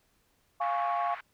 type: chord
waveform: sine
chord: Db major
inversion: first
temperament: equal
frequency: 698.5 / 830.6 / 1108.7 Hz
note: F5 / Ab5 / Db6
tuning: 0 / 0 / 0 cents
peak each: -30 / -34 / -31 dBFS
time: 0.6-1.15 s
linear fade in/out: 10 ms
type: band-pass noise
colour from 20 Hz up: white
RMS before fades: -43 dBFS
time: 0.61-1.21 s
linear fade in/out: 5 ms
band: 920 to 2000 Hz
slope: 24 dB/octave
effects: pink hiss -70 dBFS RMS until 1.33 s